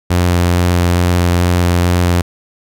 sawtooth tone with vibrato, 88 Hz, F2, 14 cents sharp, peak -6 dBFS, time 0.1-2.22 s, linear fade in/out 10 ms, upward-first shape square, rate 2.3 Hz, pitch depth 8 cents each way, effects none

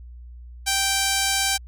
5% pulse tone, 782 Hz, G5, 4 cents flat, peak -8 dBFS, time 0.66-1.58 s, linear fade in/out 20 ms, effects added 60 Hz sine -38 dBFS peak until 1.67 s

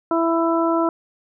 harmonic tone, 331.6 Hz, E4, 10 cents sharp, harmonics 1 / 2 / 3 / 4, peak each -19 / -22 / -24 / -25 dBFS, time 0.11-0.89 s, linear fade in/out 2 ms, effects none

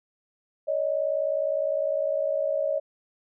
sine tone pair together, 562.5 / 622.3 Hz, C#5 / D#5, +25 / 0 cents, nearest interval major second, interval 175 cents, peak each -26 / -26 dBFS, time 0.67-2.8 s, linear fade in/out 20 ms, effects none

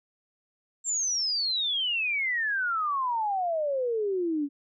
sine exponential sweep, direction down, 7520 to 277.2 Hz, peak -25 dBFS, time 0.84-4.49 s, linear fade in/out 50 ms, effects none

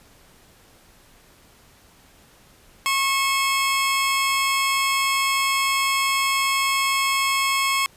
20% pulse tone pair together, 1090.7 / 2607 Hz, C#6 / E7, -28 / -20 cents, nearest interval octave + minor third, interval 1508 cents, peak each -15 / -22 dBFS, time 2.86-7.86 s, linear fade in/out 0 ms, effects pink hiss -53 dBFS RMS until 7.96 s + resampled to 32000 Hz

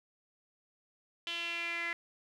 sawtooth tone with band-pass filter sweep, 340 Hz, F4, 46 cents flat, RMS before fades -37 dBFS, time 1.27-1.93 s, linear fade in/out 0 ms, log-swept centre 3100 to 2000 Hz, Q 5.5, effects none

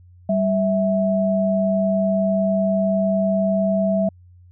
sine tone pair together, 194.6 / 654.6 Hz, G3 / E5, -12 / -12 cents, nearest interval octave + major sixth, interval 2100 cents, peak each -19 dBFS, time 0.29-4.09 s, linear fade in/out 5 ms, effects added 89 Hz sine -45 dBFS peak until 4.51 s

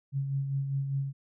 sine tone with tremolo, 137.6 Hz, C#3, 12 cents flat, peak -26 dBFS, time 0.12-1.13 s, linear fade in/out 50 ms, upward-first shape sine, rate 5 Hz, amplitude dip 45%, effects none

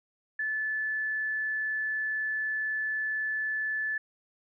sine tone, 1738 Hz, A6, 22 cents flat, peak -28 dBFS, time 0.39-3.98 s, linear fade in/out 5 ms, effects none

